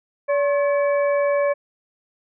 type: harmonic tone with a mistuned harmonic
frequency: 572 Hz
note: D5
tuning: 46 cents flat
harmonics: 1 / 2 / 3 / 4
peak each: -17 / -28 / -32 / -33 dBFS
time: 0.28-1.54 s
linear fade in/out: 20 ms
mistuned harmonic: 2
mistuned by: -100 cents
effects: none